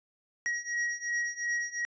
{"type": "beating tone pair", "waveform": "square", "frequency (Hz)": [1900, 1902.8], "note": ["A#6", "A#6"], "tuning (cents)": [33, 35], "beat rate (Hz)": 2.8, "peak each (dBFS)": [-35, -33], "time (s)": [0.46, 1.85], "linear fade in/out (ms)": 0, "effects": ["resampled to 16000 Hz"]}